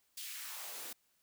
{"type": "noise with high-pass filter sweep", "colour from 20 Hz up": "white", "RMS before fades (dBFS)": -45, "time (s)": [0.17, 0.93], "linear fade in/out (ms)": 5, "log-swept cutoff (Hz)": [3400, 260], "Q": 1.5, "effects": ["white hiss -75 dBFS RMS until 1.22 s"]}